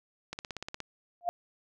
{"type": "click train", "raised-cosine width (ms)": 0.2, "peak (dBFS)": -20, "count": 9, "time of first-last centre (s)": [0.33, 0.803], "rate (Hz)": 16.9}
{"type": "tone with exponential growth", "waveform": "sine", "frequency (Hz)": 698.5, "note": "F5", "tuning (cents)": 0, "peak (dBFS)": -22, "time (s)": [1.21, 1.29], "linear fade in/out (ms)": 0, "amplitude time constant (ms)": 16}
{"effects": []}